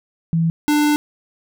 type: tone pair in turn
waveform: sine / square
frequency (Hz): 164.81 / 296.9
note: E3 / D4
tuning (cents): 0 / +19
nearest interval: minor seventh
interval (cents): 1019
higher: second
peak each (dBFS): -14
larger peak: neither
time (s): 0.33-0.5 / 0.68-0.96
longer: second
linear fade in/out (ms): 0
effects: none